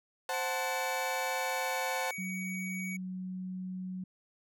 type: chord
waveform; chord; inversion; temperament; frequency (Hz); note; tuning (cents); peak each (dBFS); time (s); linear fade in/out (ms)
30% pulse; F# diminished; second; equal; 523.3 / 740 / 880; C5 / F#5 / A5; 0 / 0 / 0; -34; 0.29-2.11; 2
type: tone with pitch glide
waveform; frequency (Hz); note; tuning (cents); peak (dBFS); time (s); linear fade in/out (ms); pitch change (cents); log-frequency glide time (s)
square; 2280 to 2254; C#7 to C#7; +48 to +28; -39; 0.33-2.97; 10; -20; 1.28-2.09
type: tone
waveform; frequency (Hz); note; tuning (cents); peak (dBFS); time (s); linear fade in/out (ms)
sine; 185; F#3; 0; -36; 2.18-4.04; 5
effects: none

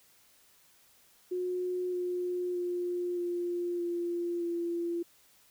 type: tone with pitch steps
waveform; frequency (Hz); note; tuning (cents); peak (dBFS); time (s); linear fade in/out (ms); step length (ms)
sine; 362.3 / 358.1 / 354 / 350 / 345.9 / 342; F#4 / F4 / F4 / F4 / F4 / F4; -36 / +43 / +23 / +4 / -17 / -36; -30; 1.31-5.03; 10; 620
effects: white hiss -63 dBFS RMS until 5.5 s

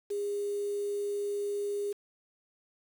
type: tone with quantisation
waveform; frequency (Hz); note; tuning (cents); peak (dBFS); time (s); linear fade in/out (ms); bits
sine; 407.3; G#4; -34; -30; 0.1-1.93; 10; 8
effects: none

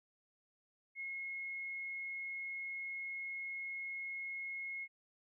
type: tone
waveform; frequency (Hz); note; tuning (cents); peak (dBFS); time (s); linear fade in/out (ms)
sine; 2165; C#7; -41; -40; 0.95-4.88; 50
effects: none

